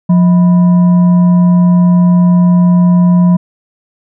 sine tone with frequency modulation, 177.1 Hz, F3, 24 cents sharp, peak -4 dBFS, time 0.09-3.37 s, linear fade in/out 10 ms, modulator 811 Hz, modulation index 0.21, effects none

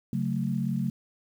sine chord, F# minor, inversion second, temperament just, 138.75 / 185 / 222 Hz, C#3 / F#3 / A3, +2 / 0 / +16 cents, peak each -30 dBFS, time 0.13-0.9 s, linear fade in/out 2 ms, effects 9-bit

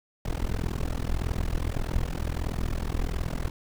brown noise with amplitude modulation, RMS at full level -24 dBFS, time 0.25-3.5 s, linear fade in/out 5 ms, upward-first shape sine, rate 41.6 Hz, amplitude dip 100%, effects none

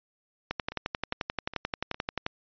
two click trains, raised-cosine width 0.3 ms, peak -13 / -23 dBFS, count 21 / 4, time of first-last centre 0.51-2.264 / 0.72-1.944 s, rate 11.4 / 2.45 Hz, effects resampled to 11025 Hz

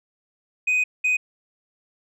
sine tone bursts at uneven times, 2500 Hz, D#7, 8 cents sharp, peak -15 dBFS, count 2, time 0.67-0.84 / 1.04-1.17 s, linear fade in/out 10 ms, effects tanh soft clip ceiling -17 dBFS

